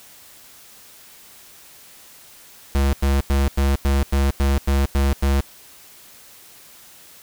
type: tone bursts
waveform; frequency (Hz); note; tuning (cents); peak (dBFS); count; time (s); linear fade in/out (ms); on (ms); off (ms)
square; 68.9; C#2; -10; -16; 10; 2.75-5.405; 0; 180; 95
effects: white hiss -46 dBFS RMS until 7.22 s